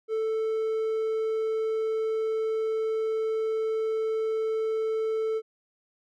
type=tone; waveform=triangle; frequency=441.2 Hz; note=A4; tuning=5 cents sharp; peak=-23 dBFS; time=0.08-5.42 s; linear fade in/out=50 ms; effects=none